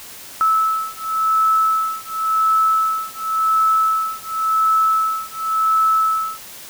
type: beating tone pair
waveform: sine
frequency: 1305 / 1305.92 Hz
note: E6 / E6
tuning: -18 / -17 cents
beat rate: 0.92 Hz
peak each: -18 dBFS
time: 0.41-6.39 s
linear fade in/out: 0 ms
effects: white hiss -37 dBFS RMS until 6.69 s